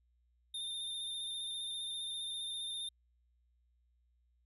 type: tone with vibrato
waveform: square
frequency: 3625 Hz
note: A#7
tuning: 49 cents flat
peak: -39 dBFS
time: 0.54-2.89 s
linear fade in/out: 5 ms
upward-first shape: square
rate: 15 Hz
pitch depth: 20 cents each way
effects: added 60 Hz sine -70 dBFS peak until 4.45 s